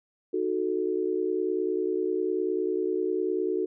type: chord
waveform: sine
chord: D# diminished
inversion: none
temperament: equal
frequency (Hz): 311.1 / 370 / 440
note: D#4 / F#4 / A4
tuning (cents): 0 / 0 / 0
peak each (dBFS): -32 / -27 / -30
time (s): 0.33-3.66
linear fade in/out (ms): 10
effects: none